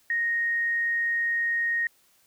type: tone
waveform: sine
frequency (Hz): 1864.7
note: A#6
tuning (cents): 0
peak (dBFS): -23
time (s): 0.1-1.87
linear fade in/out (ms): 2
effects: white hiss -63 dBFS RMS until 2.26 s